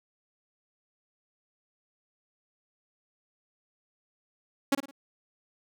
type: tone with echo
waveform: sawtooth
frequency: 277.2 Hz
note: C#4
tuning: in tune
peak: -17 dBFS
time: 4.72-4.75 s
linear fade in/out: 5 ms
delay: 54 ms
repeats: 3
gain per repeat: -9 dB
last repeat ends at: 4.912 s
effects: none